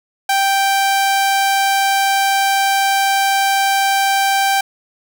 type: tone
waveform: sawtooth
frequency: 784 Hz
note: G5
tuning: in tune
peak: -9 dBFS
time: 0.29-4.61 s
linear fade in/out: 5 ms
effects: none